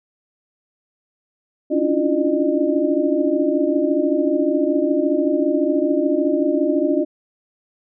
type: tone cluster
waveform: sine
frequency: 281 / 295 / 328 / 353.2 / 607 Hz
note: C#4 / D4 / E4 / F4 / D#5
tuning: +24 / +8 / -9 / +20 / -43 cents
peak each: -22 dBFS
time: 1.7-7.05 s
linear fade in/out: 20 ms
effects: none